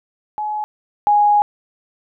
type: tone pair in turn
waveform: sine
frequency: 847 / 828.6 Hz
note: G#5 / G#5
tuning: +34 / -4 cents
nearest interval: unison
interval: 38 cents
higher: first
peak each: -20 / -10 dBFS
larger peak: second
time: 0.38-0.64 / 1.07-1.42 s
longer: second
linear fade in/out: 0 ms
effects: none